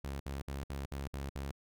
sawtooth tone bursts, 69 Hz, C#2, 7 cents flat, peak -34 dBFS, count 7, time 0.04-1.514 s, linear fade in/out 5 ms, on 160 ms, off 59 ms, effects none

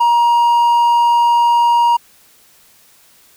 triangle tone, 946 Hz, A#5, 25 cents sharp, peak -7 dBFS, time 0-1.97 s, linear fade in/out 10 ms, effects white hiss -49 dBFS RMS until 3.36 s

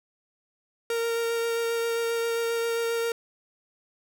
45% pulse tone with vibrato, 462.9 Hz, A#4, 12 cents flat, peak -25 dBFS, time 0.9-3.12 s, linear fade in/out 2 ms, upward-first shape sine, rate 7.5 Hz, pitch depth 10 cents each way, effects none

